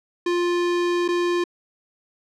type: tone with dropouts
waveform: square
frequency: 350 Hz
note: F4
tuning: 4 cents sharp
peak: -20 dBFS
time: 0.26-1.44 s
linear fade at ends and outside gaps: 5 ms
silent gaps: 1.08-1.086 s
effects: low-pass 5000 Hz 12 dB/octave